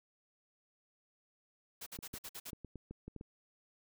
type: noise bursts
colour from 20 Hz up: white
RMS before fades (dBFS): -46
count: 7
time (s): 1.81-2.507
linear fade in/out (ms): 10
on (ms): 55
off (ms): 52
type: clicks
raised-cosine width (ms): 3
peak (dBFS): -33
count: 9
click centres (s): 1.989 / 2.14 / 2.532 / 2.647 / 2.757 / 2.91 / 3.08 / 3.163 / 3.211
effects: none